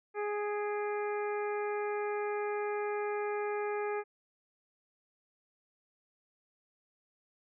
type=harmonic tone with a mistuned harmonic; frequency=415.3 Hz; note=G#4; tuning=in tune; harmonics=1 / 2 / 3 / 4 / 5 / 6; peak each=-33 / -39 / -43 / -45 / -47 / -49 dBFS; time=0.14-4.04 s; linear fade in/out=50 ms; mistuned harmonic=6; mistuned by=-62 cents; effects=none